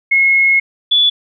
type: tone pair in turn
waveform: sine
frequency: 2169 / 3443 Hz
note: C#7 / A7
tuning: -38 / -38 cents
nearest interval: minor sixth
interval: 800 cents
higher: second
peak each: -8 dBFS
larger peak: neither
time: 0.11-0.6 / 0.91-1.1 s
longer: first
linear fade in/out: 10 ms
effects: none